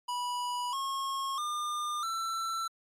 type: tone with pitch steps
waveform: square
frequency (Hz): 979 / 1086.3 / 1205.3 / 1337.4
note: B5 / C#6 / D6 / E6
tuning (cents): -15 / -35 / +45 / +25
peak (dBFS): -32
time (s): 0.08-2.68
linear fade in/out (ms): 10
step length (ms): 650
effects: low-pass 11000 Hz 12 dB/octave + MP3 96 kbps